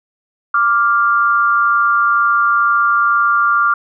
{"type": "tone pair together", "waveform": "sine", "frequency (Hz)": [1174.7, 1396.8], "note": ["D6", "F6"], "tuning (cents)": [0, 0], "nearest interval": "minor third", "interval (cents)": 300, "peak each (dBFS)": [-13, -13], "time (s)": [0.54, 3.74], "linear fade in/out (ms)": 5, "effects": []}